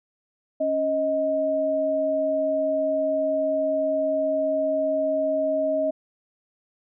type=tone pair together; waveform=sine; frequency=277.2 / 627.7 Hz; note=C#4 / D#5; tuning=0 / +15 cents; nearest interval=octave + major second; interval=1415 cents; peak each=-29 / -21 dBFS; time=0.6-5.91 s; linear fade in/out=10 ms; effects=none